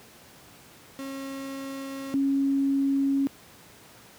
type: tone pair in turn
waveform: 35% pulse / sine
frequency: 271.6 / 275.1 Hz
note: C#4 / C#4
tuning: -35 / -13 cents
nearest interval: unison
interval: 22 cents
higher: second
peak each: -32 / -21 dBFS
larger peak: second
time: 0.99-2.14 / 2.14-3.27 s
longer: first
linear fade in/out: 0 ms
effects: pink hiss -51 dBFS RMS until 4.18 s + high-pass 100 Hz 12 dB/octave